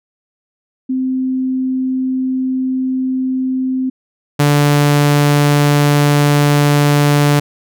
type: tone pair in turn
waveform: sine / sawtooth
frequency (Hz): 259.4 / 145.58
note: C4 / D3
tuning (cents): -15 / -15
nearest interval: minor seventh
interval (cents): 1000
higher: first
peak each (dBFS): -14 / -5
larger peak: second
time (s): 0.89-3.9 / 4.39-7.4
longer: neither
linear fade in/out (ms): 10
effects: none